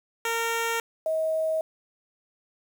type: tone pair in turn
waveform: 10% pulse / sine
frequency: 460 / 637 Hz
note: A#4 / D#5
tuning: -23 / +41 cents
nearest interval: tritone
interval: 564 cents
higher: second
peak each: -17 / -23 dBFS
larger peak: first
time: 0.25-0.8 / 1.06-1.61 s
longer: neither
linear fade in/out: 2 ms
effects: 8-bit